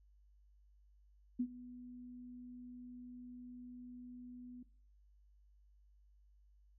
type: tone with ADSR envelope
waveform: sine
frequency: 246.9 Hz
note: B3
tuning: in tune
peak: -31 dBFS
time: 1.39-4.63 s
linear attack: 12 ms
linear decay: 66 ms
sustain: -18 dB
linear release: 5 ms
effects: noise-tail reverb RT60 0.4 s tail -17 dB re dry + added 50 Hz sine -64 dBFS peak until 6.78 s